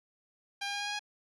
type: tone with pitch steps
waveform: 10% pulse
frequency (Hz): 801 / 806.6 / 812.2 / 817.8 / 823.5 / 829.2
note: G5 / G5 / G#5 / G#5 / G#5 / G#5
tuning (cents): +37 / +49 / -39 / -27 / -15 / -3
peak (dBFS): -25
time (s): 0.61-0.994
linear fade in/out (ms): 10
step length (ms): 64
effects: resampled to 22050 Hz